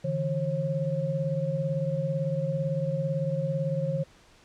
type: tone cluster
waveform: sine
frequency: 144.8 / 162.7 / 540 Hz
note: D3 / E3 / C#5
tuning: -24 / -22 / -45 cents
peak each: -30 dBFS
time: 0.04-4.04 s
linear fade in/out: 10 ms
effects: pink hiss -57 dBFS RMS until 4.44 s + low-pass 7000 Hz 12 dB/octave